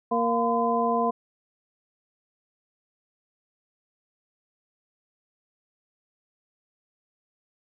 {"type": "harmonic tone with a mistuned harmonic", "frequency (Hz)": 233.1, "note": "A#3", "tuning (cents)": 0, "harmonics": [1, 2, 3, 4], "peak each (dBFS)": [-28, -27, -26, -26], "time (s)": [0.11, 1.11], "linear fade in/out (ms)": 10, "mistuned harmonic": 4, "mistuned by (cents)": 150, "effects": []}